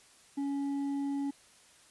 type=tone with hard clipping; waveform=sine; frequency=280 Hz; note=C#4; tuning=18 cents sharp; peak=-32 dBFS; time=0.37-1.31 s; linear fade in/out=10 ms; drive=4 dB; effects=white hiss -60 dBFS RMS until 1.9 s + resampled to 24000 Hz